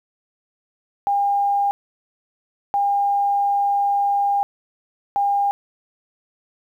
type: tone bursts at uneven times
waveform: sine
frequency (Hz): 805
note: G5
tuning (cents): +46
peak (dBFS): -16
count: 3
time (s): 1.07-1.71 / 2.74-4.43 / 5.16-5.51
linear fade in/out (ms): 0
effects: 9-bit